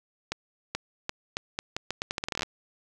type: accelerating click train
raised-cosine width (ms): 0.2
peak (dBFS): -12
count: 19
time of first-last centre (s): 0.32-2.431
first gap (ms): 430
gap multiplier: 0.8
effects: none